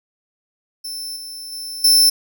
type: tone with level steps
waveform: sawtooth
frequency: 5320 Hz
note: E8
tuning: 15 cents sharp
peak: -24 / -28 / -25 / -7 dBFS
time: 0.84-2.1 s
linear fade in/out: 10 ms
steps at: 1.16 / 1.52 / 1.84 s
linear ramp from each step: 5 ms
effects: none